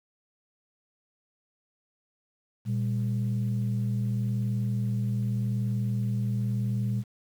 sine tone pair together, 118.8 / 199.66 Hz, A#2 / G3, +33 / +32 cents, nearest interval major sixth, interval 899 cents, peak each -25 / -30 dBFS, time 2.65-7.04 s, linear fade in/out 50 ms, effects tanh soft clip ceiling -20 dBFS + 9-bit

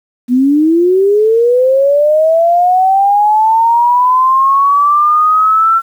sine linear sweep, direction up, 239.7 to 1354 Hz, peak -6 dBFS, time 0.28-5.82 s, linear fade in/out 50 ms, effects 7-bit

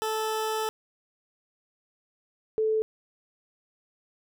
20% pulse / sine tone pair in turn, 437.2 / 437.2 Hz, A4 / A4, -11 / -11 cents, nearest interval unison, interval 0 cents, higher neither, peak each -22 / -22 dBFS, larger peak neither, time 0.02-0.69 / 2.58-2.82 s, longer first, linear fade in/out 0 ms, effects none

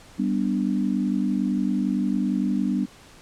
sine chord, G major, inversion none, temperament equal, 196 / 246.9 / 293.7 Hz, G3 / B3 / D4, 0 / 0 / 0 cents, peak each -24 / -25 / -27 dBFS, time 0.18-2.86 s, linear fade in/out 20 ms, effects pink hiss -49 dBFS RMS until 3.21 s + low-pass 9000 Hz 12 dB/octave

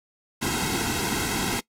pink noise with comb filter, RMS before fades -26 dBFS, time 0.41-1.61 s, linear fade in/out 20 ms, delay 1.7 ms, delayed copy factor -0.85, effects noise-tail reverb RT60 0.1 s tail -21 dB re dry + low-pass 12000 Hz 12 dB/octave

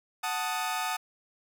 sawtooth chord, D# diminished, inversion first, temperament equal, 740 / 880 / 1244.5 Hz, F#5 / A5 / D#6, 0 / 0 / 0 cents, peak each -30 dBFS, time 0.23-0.97 s, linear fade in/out 10 ms, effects none

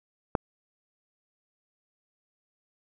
click, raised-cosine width 1 ms, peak -9 dBFS, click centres 0.352 s, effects none

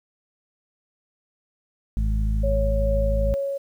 harmonic tone, 53.1 Hz, G#1, 39 cents sharp, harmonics 1 / 2 / 3 / 4, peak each -20 / -30 / -35 / -33 dBFS, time 1.97-3.34 s, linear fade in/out 0 ms
sine tone with tremolo, 554.4 Hz, C#5, in tune, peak -22 dBFS, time 2.43-3.58 s, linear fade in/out 10 ms, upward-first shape triangle, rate 2.4 Hz, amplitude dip 30%
effects 9-bit

